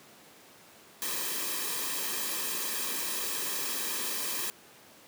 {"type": "noise with comb filter", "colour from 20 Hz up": "white", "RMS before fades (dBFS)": -33, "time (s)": [1.02, 4.5], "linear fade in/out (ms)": 0, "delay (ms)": 1.4, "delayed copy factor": -0.65, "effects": ["pink hiss -54 dBFS RMS until 5.07 s", "high-pass 200 Hz 12 dB/octave"]}